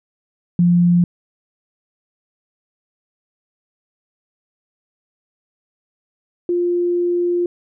sine tone pair in turn, 174.61 / 350.5 Hz, F3 / F4, 0 / +6 cents, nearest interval octave, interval 1206 cents, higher second, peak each -10 / -15 dBFS, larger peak first, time 0.59-1.04 / 6.49-7.46 s, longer second, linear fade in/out 2 ms, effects none

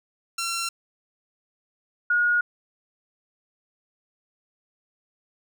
10% pulse / sine tone pair in turn, 1360 / 1440.9 Hz, F6 / F#6, -46 / -46 cents, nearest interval minor second, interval 100 cents, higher second, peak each -18 dBFS, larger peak neither, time 0.38-0.69 / 2.1-2.41 s, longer neither, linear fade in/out 5 ms, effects none

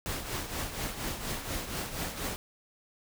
pink noise with tremolo, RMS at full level -33 dBFS, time 0.06-2.36 s, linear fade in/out 0 ms, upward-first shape triangle, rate 4.2 Hz, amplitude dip 65%, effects none

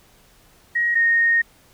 sine tone pair in turn, 1890 / 1854.3 Hz, A#6 / A#6, +23 / -10 cents, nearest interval unison, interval 33 cents, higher first, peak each -17 / -14 dBFS, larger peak second, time 0.75-0.95 / 0.95-1.42 s, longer second, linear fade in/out 10 ms, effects pink hiss -54 dBFS RMS until 1.73 s

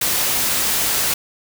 white noise, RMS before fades -19 dBFS, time 0.01-1.14 s, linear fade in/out 5 ms, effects none

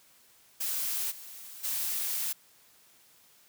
blue noise with level steps, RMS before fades -32 / -46 / -32 dBFS, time 0.6-2.33 s, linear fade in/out 10 ms, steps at 1.1 / 1.63 s, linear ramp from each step 20 ms, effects white hiss -61 dBFS RMS until 3.48 s + high-pass 60 Hz 12 dB/octave

